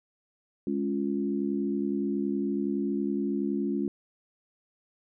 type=chord; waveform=sine; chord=Db major; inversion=second; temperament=equal; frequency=207.7 / 277.2 / 349.2 Hz; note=Ab3 / Db4 / F4; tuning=0 / 0 / 0 cents; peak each=-30 / -30 / -32 dBFS; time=0.67-3.88 s; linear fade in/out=2 ms; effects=none